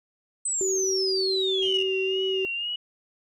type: exponential sweep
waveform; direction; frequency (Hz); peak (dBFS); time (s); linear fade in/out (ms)
sine; down; 8220 to 2759; -24; 0.45-1.83; 5
type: tone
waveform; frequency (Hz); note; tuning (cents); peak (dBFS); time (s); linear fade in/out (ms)
sine; 381.3; G4; -48; -24; 0.61-2.45; 0
type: tone with vibrato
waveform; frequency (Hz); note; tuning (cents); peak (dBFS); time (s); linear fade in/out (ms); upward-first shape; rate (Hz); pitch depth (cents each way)
sine; 2836; F7; +26; -27; 1.62-2.76; 5; sine; 2; 54
effects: tanh soft clip ceiling -15 dBFS